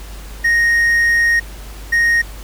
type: tone pair in turn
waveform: triangle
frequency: 1864.7 / 1864.7 Hz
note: A#6 / A#6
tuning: 0 / 0 cents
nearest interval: unison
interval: 0 cents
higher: neither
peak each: -9 dBFS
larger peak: neither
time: 0.44-1.4 / 1.92-2.22 s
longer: first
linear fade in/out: 10 ms
effects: added 50 Hz sine -30 dBFS peak until 2.43 s + pink hiss -38 dBFS RMS until 2.43 s